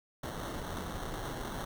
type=noise with sample-and-hold; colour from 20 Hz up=pink; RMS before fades=-39 dBFS; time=0.23-1.65 s; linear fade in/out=5 ms; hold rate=2450 Hz; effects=none